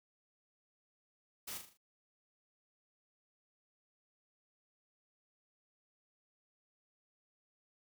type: noise with echo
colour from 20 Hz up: white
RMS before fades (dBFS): -44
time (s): 1.47-1.58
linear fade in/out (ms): 10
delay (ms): 39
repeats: 5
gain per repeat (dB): -6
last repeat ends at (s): 1.775
effects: none